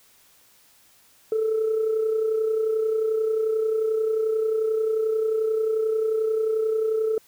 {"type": "tone with amplitude modulation", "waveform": "sine", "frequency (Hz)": 440, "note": "A4", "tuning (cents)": 0, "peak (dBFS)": -17, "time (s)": [1.32, 7.18], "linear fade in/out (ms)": 2, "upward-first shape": "sine", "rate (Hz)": 31.3, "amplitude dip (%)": 50, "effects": ["tanh soft clip ceiling -16 dBFS", "white hiss -57 dBFS RMS until 7.27 s"]}